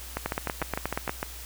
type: two click trains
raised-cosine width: 0.5 ms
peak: -12 / -13 dBFS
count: 8 / 8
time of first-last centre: 0.26-1.094 / 0.17-1.229 s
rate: 8.39 / 6.61 Hz
effects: added 60 Hz sine -42 dBFS peak until 1.45 s + white hiss -43 dBFS RMS until 1.45 s